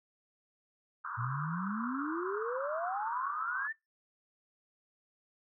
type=band-pass noise; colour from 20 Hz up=pink; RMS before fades=-40 dBFS; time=1.04-3.68 s; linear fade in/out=10 ms; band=1000 to 1500 Hz; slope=96 dB/octave
type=exponential sweep; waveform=sine; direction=up; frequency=114 to 1827 Hz; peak=-34 dBFS; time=1.17-3.73 s; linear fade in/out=20 ms
effects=noise-tail reverb RT60 0.2 s tail -24 dB re dry